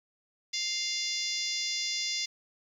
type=harmonic tone; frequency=698.5 Hz; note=F5; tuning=in tune; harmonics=3 / 4 / 5 / 6 / 7 / 8 / 9 / 10; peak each=-38 / -42 / -37 / -41 / -34 / -38 / -41 / -43 dBFS; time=0.53-2.26 s; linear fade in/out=10 ms; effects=10-bit